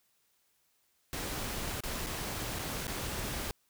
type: noise with dropouts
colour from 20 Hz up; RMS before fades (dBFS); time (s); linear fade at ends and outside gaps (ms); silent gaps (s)
pink; -37; 1.13-3.51; 0; 1.805-1.836 / 2.063-2.068 / 2.588-2.592 / 2.869-2.879
effects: white hiss -73 dBFS RMS until 3.69 s